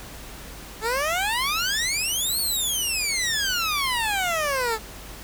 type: exponential two-way sweep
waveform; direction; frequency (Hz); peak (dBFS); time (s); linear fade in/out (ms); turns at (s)
15% pulse; up then down; 425.3 to 4468 to 425.3; -16; 0.81-4.79; 50; 2.4
effects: added 50 Hz sine -43 dBFS peak until 5.23 s + pink hiss -41 dBFS RMS until 5.23 s